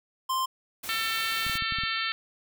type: tone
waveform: square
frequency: 1046.5 Hz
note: C6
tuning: in tune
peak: -26 dBFS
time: 0.29-0.46 s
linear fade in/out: 10 ms
type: noise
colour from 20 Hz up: white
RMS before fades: -38 dBFS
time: 0.83-1.58 s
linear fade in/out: 10 ms
type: harmonic tone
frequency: 447.7 Hz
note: A4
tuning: 30 cents sharp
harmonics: 3 / 4 / 5 / 6 / 7 / 8 / 9 / 10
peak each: -33 / -34 / -35 / -36 / -36 / -37 / -38 / -38 dBFS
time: 0.89-2.12 s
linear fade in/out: 0 ms
type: clicks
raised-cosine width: 5 ms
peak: -27 dBFS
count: 7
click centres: 1.466 / 1.497 / 1.555 / 1.623 / 1.723 / 1.786 / 1.836 s
effects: none